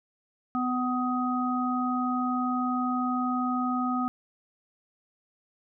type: harmonic tone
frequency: 250.7 Hz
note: B3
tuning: 26 cents sharp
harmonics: 1 / 3 / 5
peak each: -27 / -33 / -30 dBFS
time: 0.55-4.08 s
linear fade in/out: 0 ms
effects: none